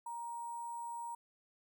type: tone with sample-and-hold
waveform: sine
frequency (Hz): 939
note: A#5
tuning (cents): +12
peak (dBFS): -40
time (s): 0.06-1.15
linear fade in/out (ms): 5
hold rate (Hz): 8820
effects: none